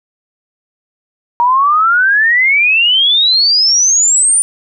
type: exponential sweep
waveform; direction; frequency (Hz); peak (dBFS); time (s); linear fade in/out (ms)
sine; up; 940 to 9397; -7; 1.4-4.42; 0
effects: none